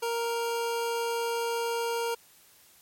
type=tone; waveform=25% pulse; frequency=466.2 Hz; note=A#4; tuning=in tune; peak=-24 dBFS; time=0.02-2.15 s; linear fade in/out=10 ms; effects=white hiss -58 dBFS RMS until 2.81 s + MP3 64 kbps